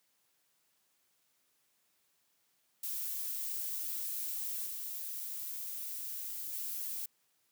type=noise with level steps; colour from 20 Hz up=violet; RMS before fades=-38 / -41 / -39 dBFS; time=2.83-7.06 s; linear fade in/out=5 ms; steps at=4.66 / 6.53 s; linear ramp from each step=5 ms; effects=white hiss -75 dBFS RMS until 7.51 s + high-pass 100 Hz 12 dB/octave